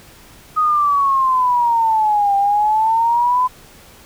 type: exponential two-way sweep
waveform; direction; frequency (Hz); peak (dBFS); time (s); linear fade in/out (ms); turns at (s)
sine; down then up; 1257 to 792 to 1018; -12; 0.56-3.48; 20; 2.36
effects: pink hiss -44 dBFS RMS until 4.05 s